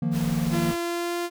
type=chord; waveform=triangle; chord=Eb suspended second; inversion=none; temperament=just; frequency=155.56 / 175.01 / 233.3 Hz; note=Eb3 / F3 / Bb3; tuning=0 / +4 / +2 cents; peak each=-25 dBFS; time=0.02-0.72 s; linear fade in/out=5 ms
type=noise; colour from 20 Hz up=pink; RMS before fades=-36 dBFS; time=0.11-0.77 s; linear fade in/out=50 ms
type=tone with pitch glide; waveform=sawtooth; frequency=341.2 to 346.8 Hz; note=F4 to F4; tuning=-40 to -12 cents; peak=-22 dBFS; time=0.5-1.3 s; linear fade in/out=50 ms; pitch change=+28 cents; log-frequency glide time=0.69-1.17 s
effects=none